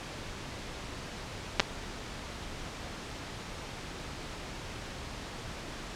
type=clicks; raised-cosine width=0.2 ms; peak=-4 dBFS; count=2; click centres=1.597 / 1.602 s; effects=pink hiss -41 dBFS RMS until 5.95 s + low-pass 6000 Hz 12 dB/octave